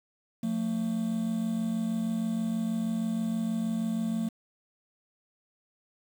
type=tone pair together; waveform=triangle; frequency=178.1 / 224.4 Hz; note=F3 / A3; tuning=+34 / +34 cents; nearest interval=major third; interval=400 cents; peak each=-32 / -26 dBFS; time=0.43-4.29 s; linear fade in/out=5 ms; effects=8-bit